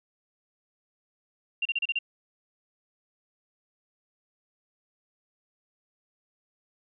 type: tone bursts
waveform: sine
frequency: 2771 Hz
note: F7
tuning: 14 cents flat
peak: -24 dBFS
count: 6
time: 1.62-1.989 s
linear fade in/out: 5 ms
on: 34 ms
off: 33 ms
effects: none